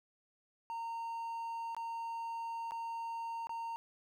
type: tone with dropouts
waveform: triangle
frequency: 920 Hz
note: A#5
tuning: 23 cents flat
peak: -36 dBFS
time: 0.7-3.76 s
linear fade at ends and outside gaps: 0 ms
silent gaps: 1.748-1.766 / 2.709-2.719 / 3.47-3.494 s
effects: none